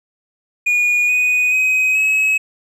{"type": "tone with pitch steps", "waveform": "triangle", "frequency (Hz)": [2446, 2484, 2523, 2563], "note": ["D#7", "D#7", "D#7", "E7"], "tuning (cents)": [-30, -3, 23, -49], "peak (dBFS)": -11, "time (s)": [0.66, 2.38], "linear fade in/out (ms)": 10, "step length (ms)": 430, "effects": []}